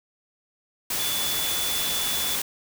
sine tone in noise, 3459 Hz, A7, 30 cents flat, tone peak -29 dBFS, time 0.99-2.36 s, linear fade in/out 5 ms, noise white, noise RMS -27 dBFS, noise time 0.9-2.42 s, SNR -5 dB, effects none

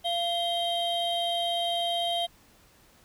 triangle tone cluster, 689 / 3159 / 3768 Hz, F5 / G7 / A#7, -24 / +13 / +18 cents, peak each -26 / -28 / -35 dBFS, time 0.04-2.27 s, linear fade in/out 20 ms, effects tanh soft clip ceiling -15 dBFS + pink hiss -59 dBFS RMS until 3.04 s

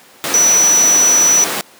sine tone in noise, 5920 Hz, F#8, in tune, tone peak -8 dBFS, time 0.34-1.44 s, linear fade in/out 0 ms, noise pink, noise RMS -18 dBFS, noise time 0.24-1.61 s, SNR +7 dB, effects pink hiss -43 dBFS RMS until 1.79 s + high-pass 300 Hz 12 dB/octave

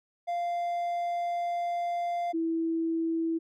triangle / sine tone pair in turn, 695 / 328 Hz, F5 / E4, -9 / -9 cents, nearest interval octave + minor second, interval 1300 cents, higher first, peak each -26 dBFS, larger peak neither, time 0.27-2.33 / 2.33-3.39 s, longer first, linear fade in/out 20 ms, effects none

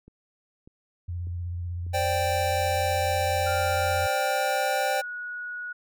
click train, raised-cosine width 3 ms, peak -36 dBFS, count 4, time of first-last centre 0.08-1.866 s, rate 1.68 Hz
sine tone with vibrato, 87.31 Hz, F2, in tune, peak -29 dBFS, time 1.08-4.07 s, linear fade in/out 10 ms, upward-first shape sine, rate 16 Hz, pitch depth 38 cents each way
square chord, C suspended second, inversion none, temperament equal, 523.3 / 587.3 / 784 Hz, C5 / D5 / G5, 0 / 0 / 0 cents, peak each -31 / -30 / -27 dBFS, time 1.93-5.02 s, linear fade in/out 20 ms
sine tone with pitch glide, 1402 to 1459 Hz, F6 to F#6, +6 to -25 cents, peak -32 dBFS, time 3.46-5.73 s, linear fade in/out 10 ms, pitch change +69 cents, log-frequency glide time 3.73-5.07 s
effects none

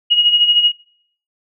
sine tone with tremolo, 2887 Hz, F#7, 43 cents flat, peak -7 dBFS, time 0.1-0.72 s, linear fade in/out 20 ms, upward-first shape sine, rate 13 Hz, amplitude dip 60%, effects noise-tail reverb RT60 0.6 s tail -22 dB re dry

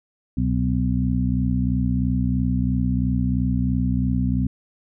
harmonic tone with a mistuned harmonic, 63 Hz, B1, 35 cents sharp, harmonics 1 / 2 / 3 / 4, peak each -24 / -24 / -24 / -24 dBFS, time 0.37-4.47 s, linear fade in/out 5 ms, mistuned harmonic 1, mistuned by +140 cents, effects none

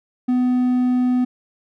triangle tone, 250 Hz, B3, 21 cents sharp, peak -13 dBFS, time 0.28-1.25 s, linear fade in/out 10 ms, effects none

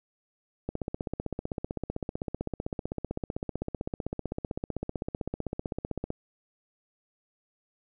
click train, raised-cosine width 2 ms, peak -18 dBFS, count 86, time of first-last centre 0.69-6.104 s, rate 15.7 Hz, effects none

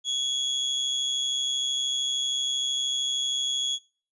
35% pulse tone with amplitude modulation, 3349 Hz, G#7, 14 cents sharp, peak -21 dBFS, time 0.04-3.79 s, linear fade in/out 50 ms, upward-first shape sine, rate 133 Hz, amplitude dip 45%, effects noise-tail reverb RT60 0.4 s tail -23 dB re dry + resampled to 24000 Hz

